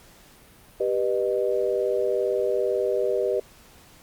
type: chord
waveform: sine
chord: G augmented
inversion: none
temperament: just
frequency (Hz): 392 / 490 / 612.5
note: G4 / B4 / D#5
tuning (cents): 0 / -14 / -27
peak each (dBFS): -25 / -25 / -27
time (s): 0.8-3.4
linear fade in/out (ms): 5
effects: pink hiss -52 dBFS RMS until 4.02 s + Opus 48 kbps